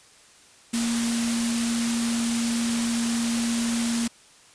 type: tone in noise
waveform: sine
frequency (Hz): 233.1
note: A#3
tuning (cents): 0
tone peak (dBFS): -23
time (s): 0.73-4.08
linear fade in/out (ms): 10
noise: white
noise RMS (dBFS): -29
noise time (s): 0.73-4.08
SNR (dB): +3
effects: white hiss -53 dBFS RMS until 4.54 s + resampled to 22050 Hz